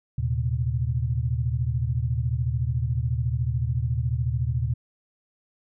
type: tone cluster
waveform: sine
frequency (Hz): 77.3 / 116.2 / 130.1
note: D#2 / A#2 / C3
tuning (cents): -11 / -5 / -9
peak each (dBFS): -28 / -25 / -28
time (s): 0.18-4.74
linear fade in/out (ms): 5
effects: none